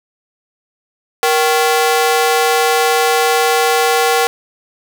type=ring-modulated tone; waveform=sawtooth; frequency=622.3 Hz; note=D#5; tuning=in tune; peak=-4 dBFS; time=1.23-4.27 s; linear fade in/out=0 ms; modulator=152 Hz; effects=none